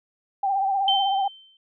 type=tone with vibrato; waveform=sine; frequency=784 Hz; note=G5; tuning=in tune; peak=-20 dBFS; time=0.43-1.28 s; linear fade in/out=5 ms; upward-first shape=triangle; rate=16 Hz; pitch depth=62 cents each way
type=tone with exponential decay; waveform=sine; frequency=3100 Hz; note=G7; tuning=20 cents flat; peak=-17 dBFS; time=0.88-1.57 s; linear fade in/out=2 ms; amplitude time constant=150 ms
effects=none